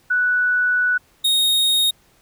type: tone pair in turn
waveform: sine / 45% pulse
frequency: 1480 / 3729 Hz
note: F#6 / A#7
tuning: 0 / 0 cents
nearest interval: octave + major third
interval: 1600 cents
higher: second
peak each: -15 dBFS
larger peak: neither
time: 0.1-0.98 / 1.24-1.91 s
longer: first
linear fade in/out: 10 ms
effects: pink hiss -57 dBFS RMS until 2.21 s